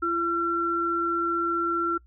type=tone pair together; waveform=sine; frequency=338.8 / 1357.7 Hz; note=E4 / F6; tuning=+48 / -49 cents; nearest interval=2 octaves; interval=2403 cents; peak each=-28 / -24 dBFS; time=0.02-1.98 s; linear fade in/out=10 ms; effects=noise-tail reverb RT60 0.1 s tail -24 dB re dry + added 60 Hz sine -52 dBFS peak until 2.06 s